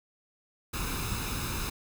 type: noise with comb filter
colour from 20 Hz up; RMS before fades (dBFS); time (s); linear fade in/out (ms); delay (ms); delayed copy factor
pink; -33; 0.73-1.7; 10; 0.78; +0.65
effects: none